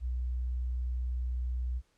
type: tone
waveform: sine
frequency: 61.74 Hz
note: B1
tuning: in tune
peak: -30 dBFS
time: 0-1.82 s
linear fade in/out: 50 ms
effects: pink hiss -72 dBFS RMS until 1.97 s + low-pass 9000 Hz 12 dB/octave